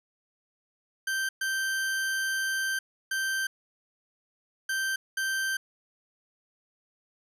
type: tone bursts at uneven times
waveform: 40% pulse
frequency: 1562 Hz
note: G6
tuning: 7 cents flat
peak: -26 dBFS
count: 5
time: 1.07-1.29 / 1.41-2.79 / 3.11-3.47 / 4.69-4.96 / 5.17-5.57 s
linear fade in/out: 5 ms
effects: resampled to 32000 Hz + 10-bit